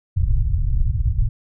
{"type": "low-pass noise", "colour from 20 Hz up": "pink", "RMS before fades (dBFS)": -18, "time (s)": [0.16, 1.29], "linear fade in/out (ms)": 10, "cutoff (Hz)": 130, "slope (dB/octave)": 48, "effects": []}